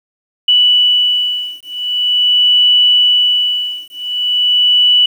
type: beating tone pair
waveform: sine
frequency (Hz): 2960 / 2960.44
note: F#7 / F#7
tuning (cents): 0 / 0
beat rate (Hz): 0.44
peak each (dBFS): -12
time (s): 0.48-5.06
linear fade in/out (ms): 5
effects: 7-bit